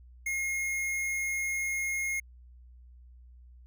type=tone; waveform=square; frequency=2149 Hz; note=C7; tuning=46 cents sharp; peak=-30 dBFS; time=0.26-2.2 s; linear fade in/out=5 ms; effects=added 61 Hz sine -50 dBFS peak until 3.66 s